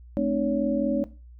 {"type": "tone cluster", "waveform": "sine", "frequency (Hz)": [216.4, 261, 300.9, 563], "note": ["A3", "C4", "D4", "C#5"], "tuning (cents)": [-29, -4, 42, 27], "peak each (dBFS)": -27, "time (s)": [0.17, 1.04], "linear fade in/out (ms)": 0, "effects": ["noise-tail reverb RT60 0.3 s tail -17 dB re dry", "added 60 Hz sine -44 dBFS peak until 1.39 s"]}